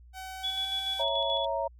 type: tone with pitch glide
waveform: sawtooth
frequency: 757 to 772.5 Hz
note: F#5 to G5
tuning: +39 to -26 cents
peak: -35 dBFS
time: 0.13-1.05 s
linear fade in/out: 50 ms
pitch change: +35 cents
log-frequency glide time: 0.36-0.69 s
type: tone with tremolo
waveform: sine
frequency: 3399 Hz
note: G#7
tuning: 39 cents sharp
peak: -28 dBFS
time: 0.43-1.46 s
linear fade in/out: 20 ms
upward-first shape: square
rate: 6.9 Hz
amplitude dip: 40%
type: chord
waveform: sine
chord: A# diminished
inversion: first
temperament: equal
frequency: 554.4 / 659.3 / 932.3 Hz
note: C#5 / E5 / A#5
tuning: 0 / 0 / 0 cents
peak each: -32 dBFS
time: 0.99-1.68 s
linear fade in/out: 10 ms
effects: added 60 Hz sine -50 dBFS peak until 1.79 s